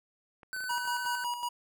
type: clicks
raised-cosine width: 0.5 ms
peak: -36 dBFS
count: 8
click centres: 0.432 / 0.564 / 0.606 / 0.64 / 0.708 / 0.78 / 0.853 / 1.052 s
type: tone with vibrato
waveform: square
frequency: 1511 Hz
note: F#6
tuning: 36 cents sharp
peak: -35 dBFS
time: 0.53-1.24 s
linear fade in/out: 0 ms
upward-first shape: sine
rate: 13 Hz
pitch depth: 17 cents each way
type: tone with tremolo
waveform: square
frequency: 964 Hz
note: B5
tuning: 42 cents flat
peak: -31 dBFS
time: 0.69-1.49 s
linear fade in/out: 10 ms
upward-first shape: square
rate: 5.4 Hz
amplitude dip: 55%
effects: none